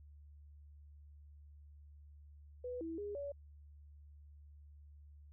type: tone with pitch steps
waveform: sine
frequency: 495.6 / 327.3 / 410.2 / 568 Hz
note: B4 / E4 / G#4 / C#5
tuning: +6 / -12 / -21 / +42 cents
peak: -40 dBFS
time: 2.64-3.32 s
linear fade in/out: 5 ms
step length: 170 ms
effects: added 73 Hz sine -55 dBFS peak until 5.32 s